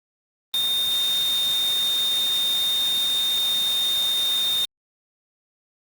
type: tone in noise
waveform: sine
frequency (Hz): 3653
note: A#7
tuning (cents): -36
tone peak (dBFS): -20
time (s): 0.54-4.65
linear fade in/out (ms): 0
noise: white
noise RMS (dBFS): -32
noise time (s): 0.54-4.65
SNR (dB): +9
effects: Opus 32 kbps